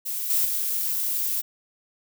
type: noise with level steps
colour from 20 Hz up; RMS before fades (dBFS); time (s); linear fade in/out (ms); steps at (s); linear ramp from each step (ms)
violet; -29 / -22 / -26; 0.05-1.42; 20; 0.3 / 0.45; 2
effects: none